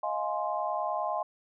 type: chord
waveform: sine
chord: F minor seventh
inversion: third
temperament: just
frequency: 628.6 / 698.5 / 838.1 / 1047.7 Hz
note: Eb5 / F5 / Ab5 / C6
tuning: +18 / 0 / +16 / +2 cents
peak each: -34 dBFS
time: 0.03-1.23 s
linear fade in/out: 5 ms
effects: none